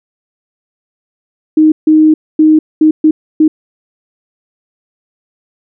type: tone bursts at uneven times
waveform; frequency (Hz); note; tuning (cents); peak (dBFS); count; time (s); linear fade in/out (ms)
sine; 311.1; D#4; 0; -3; 6; 1.57-1.72 / 1.87-2.14 / 2.39-2.59 / 2.81-2.91 / 3.04-3.11 / 3.4-3.48; 5
effects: none